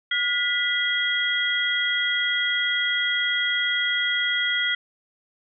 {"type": "tone cluster", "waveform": "sine", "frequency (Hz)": [1435, 1973, 3277], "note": ["F6", "B6", "G#7"], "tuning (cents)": [47, -2, -24], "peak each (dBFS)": [-27, -24, -25], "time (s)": [0.11, 4.75], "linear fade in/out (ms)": 5, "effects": []}